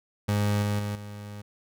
30% pulse tone with level steps, 103.3 Hz, G#2, 9 cents flat, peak -20 / -22 / -26 / -35 dBFS, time 0.28-1.42 s, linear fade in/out 10 ms, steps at 0.62 / 0.79 / 0.95 s, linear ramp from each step 5 ms, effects none

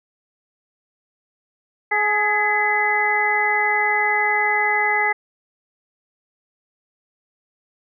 harmonic tone with a mistuned harmonic, 420 Hz, G#4, 19 cents sharp, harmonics 1 / 2 / 3 / 4 / 5, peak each -28 / -21 / -29 / -26 / -19 dBFS, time 1.91-5.13 s, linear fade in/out 10 ms, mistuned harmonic 5, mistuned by -61 cents, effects none

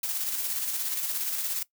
blue noise with tremolo, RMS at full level -29 dBFS, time 0.03-1.63 s, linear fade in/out 5 ms, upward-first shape square, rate 17 Hz, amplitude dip 35%, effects noise-tail reverb RT60 0.1 s tail -19 dB re dry

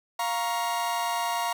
40% pulse chord, Bb minor, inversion second, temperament equal with one note detuned, 698.5 / 941.5 / 1108.7 Hz, F5 / Bb5 / Db6, 0 / +17 / 0 cents, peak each -30 / -28 / -33 dBFS, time 0.19-1.53 s, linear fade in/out 5 ms, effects none

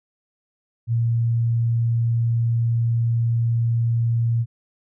sine tone, 116.4 Hz, A#2, 2 cents flat, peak -17 dBFS, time 0.87-4.46 s, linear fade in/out 50 ms, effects none

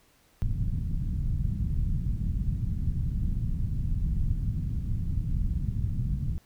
pink low-pass noise, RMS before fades -28 dBFS, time 0.42-6.38 s, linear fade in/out 0 ms, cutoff 170 Hz, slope 24 dB/octave, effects pink hiss -63 dBFS RMS until 6.45 s

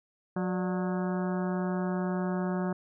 harmonic tone with a mistuned harmonic, 182.2 Hz, F#3, 26 cents flat, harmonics 1 / 2 / 3 / 4 / 5 / 6 / 7 / 8 / 9, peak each -29 / -35 / -39 / -41 / -43 / -45 / -46 / -47 / -48 dBFS, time 0.36-2.73 s, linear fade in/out 5 ms, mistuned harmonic 3, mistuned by +110 cents, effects none

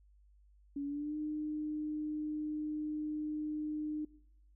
sine tone with pitch glide, 283.5 to 303.8 Hz, C#4 to D#4, +39 to -41 cents, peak -35 dBFS, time 0.76-4.05 s, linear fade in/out 5 ms, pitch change +120 cents, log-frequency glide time 0.86-1.16 s, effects noise-tail reverb RT60 0.8 s tail -21 dB re dry + added 50 Hz sine -61 dBFS peak until 4.55 s

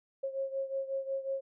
sine beating tone pair, 539 / 544.5 Hz, C#5 / C#5, -49 / -31 cents, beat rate 5.5 Hz, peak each -34 / -38 dBFS, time 0.23-1.41 s, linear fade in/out 10 ms, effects none

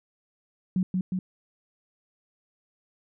sine tone with echo, 185 Hz, F#3, in tune, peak -21 dBFS, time 0.76-0.83 s, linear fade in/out 2 ms, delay 180 ms, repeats 2, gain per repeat -2 dB, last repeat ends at 1.19 s, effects none

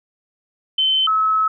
sine tone pair in turn, 3073 / 1292 Hz, G7 / E6, -35 / -35 cents, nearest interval octave + minor third, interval 1500 cents, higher first, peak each -14 dBFS, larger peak neither, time 0.78-1.07 / 1.07-1.48 s, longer second, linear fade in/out 5 ms, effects none

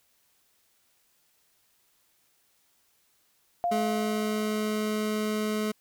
sine tone with exponential decay, 698 Hz, F5, 1 cent flat, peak -23 dBFS, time 3.64-5.12 s, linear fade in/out 0 ms, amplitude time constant 320 ms
25% pulse tone, 213.8 Hz, A3, 49 cents flat, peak -23 dBFS, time 3.71-5.72 s, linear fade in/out 10 ms
effects white hiss -68 dBFS RMS until 5.8 s

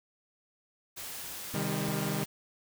white noise, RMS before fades -41 dBFS, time 0.96-2.26 s, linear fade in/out 20 ms
clicks, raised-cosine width 3 ms, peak -33 dBFS, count 2, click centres 1.539 / 1.886 s
sawtooth chord, C minor, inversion none, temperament equal with one note detuned, 130.81 / 155.56 / 200.3 Hz, C3 / Eb3 / G3, 0 / 0 / +38 cents, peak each -34 / -30 / -30 dBFS, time 1.54-2.24 s, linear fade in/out 5 ms
effects none

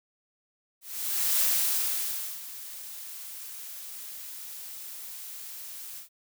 blue noise with ADSR envelope, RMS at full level -24 dBFS, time 0.81-6.09 s, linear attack 590 ms, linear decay 1000 ms, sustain -17 dB, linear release 110 ms, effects none

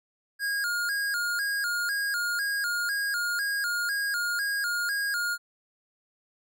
square tone with vibrato, 1525 Hz, G6, 48 cents flat, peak -27 dBFS, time 0.39-5.38 s, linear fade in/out 50 ms, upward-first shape square, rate 2 Hz, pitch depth 120 cents each way, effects none

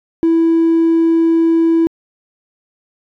triangle tone, 329.6 Hz, E4, in tune, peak -6 dBFS, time 0.23-1.87 s, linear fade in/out 0 ms, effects tanh soft clip ceiling -5 dBFS

